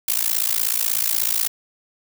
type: noise with amplitude modulation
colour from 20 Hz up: blue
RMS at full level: -17 dBFS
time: 0.08-1.48 s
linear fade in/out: 5 ms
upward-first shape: sine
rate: 56.4 Hz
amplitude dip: 100%
effects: none